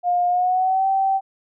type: tone with pitch glide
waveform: sine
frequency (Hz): 710 to 774.3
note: F5 to G5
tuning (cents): +28 to -22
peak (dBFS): -16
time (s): 0.03-1.21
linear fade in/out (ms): 50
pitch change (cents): +150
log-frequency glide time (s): 0.28-0.87
effects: none